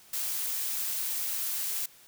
blue noise, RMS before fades -32 dBFS, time 0.13-1.86 s, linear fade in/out 5 ms, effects white hiss -56 dBFS RMS until 2.07 s

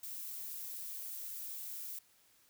violet noise, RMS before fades -44 dBFS, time 0.03-1.99 s, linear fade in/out 5 ms, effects white hiss -68 dBFS RMS until 2.49 s

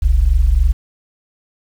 sine tone pair together, 42.24 / 65.7 Hz, E1 / C2, +43 / +8 cents, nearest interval minor sixth, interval 765 cents, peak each -11 dBFS, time 0.02-0.73 s, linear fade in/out 10 ms, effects tanh soft clip ceiling -4 dBFS + 7-bit

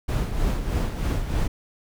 brown noise with tremolo, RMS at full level -22 dBFS, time 0.08-1.48 s, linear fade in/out 10 ms, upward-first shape sine, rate 3.2 Hz, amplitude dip 55%, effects none

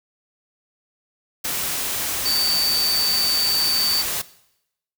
sine tone in noise, 4578 Hz, D8, 45 cents flat, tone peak -19 dBFS, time 2.25-4.02 s, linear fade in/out 10 ms, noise white, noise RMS -25 dBFS, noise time 1.44-4.22 s, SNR +3 dB, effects noise-tail reverb RT60 0.8 s tail -18 dB re dry

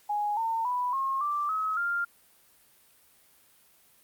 sine tone with pitch steps, 830.6 / 905.8 / 987.8 / 1077.2 / 1174.6 / 1281 / 1396.9 Hz, G#5 / A#5 / B5 / C#6 / D6 / E6 / F6, 0 / -50 / 0 / -50 / 0 / -50 / 0 cents, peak -26 dBFS, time 0.09-2.05 s, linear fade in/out 10 ms, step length 280 ms, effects white hiss -61 dBFS RMS until 4.03 s + Opus 48 kbps

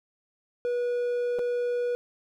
triangle tone with dropouts, 485.7 Hz, B4, 29 cents flat, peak -23 dBFS, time 0.65-1.95 s, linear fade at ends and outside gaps 0 ms, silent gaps 1.387-1.392 s, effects none

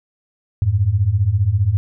sine beating tone pair, 90.2 / 105.2 Hz, F#2 / G#2, -44 / +23 cents, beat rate 15 Hz, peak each -18 / -15 dBFS, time 0.62-1.77 s, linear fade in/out 0 ms, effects none

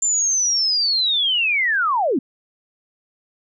sine linear sweep, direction down, 7270 to 220 Hz, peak -16 dBFS, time 0.02-2.19 s, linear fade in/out 5 ms, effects none

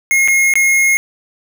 square tone with dropouts, 2153 Hz, C7, 49 cents sharp, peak -10 dBFS, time 0.11-0.97 s, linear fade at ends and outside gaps 0 ms, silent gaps 0.277-0.283 / 0.538-0.555 s, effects none

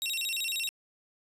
sawtooth tone with vibrato, 3213 Hz, G7, 42 cents sharp, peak -27 dBFS, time 0.02-0.69 s, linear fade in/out 0 ms, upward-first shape square, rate 13 Hz, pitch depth 290 cents each way, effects resampled to 32000 Hz

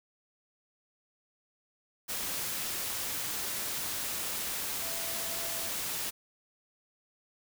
sine tone in noise, 667 Hz, E5, 20 cents sharp, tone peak -46 dBFS, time 4.81-5.7 s, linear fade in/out 20 ms, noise white, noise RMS -35 dBFS, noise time 2.08-6.11 s, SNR -14 dB, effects none

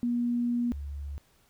sine tone pair in turn, 240 / 71.16 Hz, B3 / C#2, -49 / +46 cents, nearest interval octave + major sixth, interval 2105 cents, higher first, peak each -25 / -34 dBFS, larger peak first, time 0.03-0.72 / 0.72-1.18 s, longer first, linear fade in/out 0 ms, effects pink hiss -65 dBFS RMS until 1.49 s

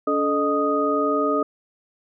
sine tone cluster, 285.3 / 434.5 / 613 / 1244 Hz, C#4 / A4 / D#5 / D#6, +50 / -22 / -26 / -1 cents, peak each -24 / -24 / -25 / -23 dBFS, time 0.07-1.43 s, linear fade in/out 5 ms, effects none

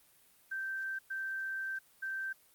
sine tone bursts at uneven times, 1561 Hz, G6, 8 cents flat, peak -35 dBFS, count 3, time 0.51-0.99 / 1.1-1.79 / 2.02-2.33 s, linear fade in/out 10 ms, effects white hiss -65 dBFS RMS until 2.54 s + Opus 32 kbps

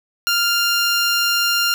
15% pulse tone, 1396.9 Hz, F6, in tune, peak -9 dBFS, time 0.27-1.74 s, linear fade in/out 0 ms, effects none

